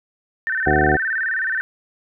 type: tone with vibrato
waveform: sine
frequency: 1661.2 Hz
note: G#6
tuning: in tune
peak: -19 dBFS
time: 0.47-1.61 s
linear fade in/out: 0 ms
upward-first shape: square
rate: 19 Hz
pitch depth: 140 cents each way
type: harmonic tone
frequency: 74.9 Hz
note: D2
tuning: 35 cents sharp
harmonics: 1 / 2 / 3 / 4 / 5 / 6 / 7 / 9 / 10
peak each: -24 / -24 / -28 / -23 / -21 / -26 / -28 / -28 / -19 dBFS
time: 0.66-0.97 s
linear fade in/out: 10 ms
effects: none